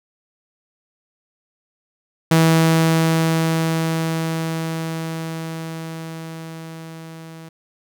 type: tone with level ramp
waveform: sawtooth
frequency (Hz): 162.5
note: E3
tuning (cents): -24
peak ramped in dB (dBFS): -7 to -32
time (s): 2.31-7.49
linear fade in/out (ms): 5
effects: none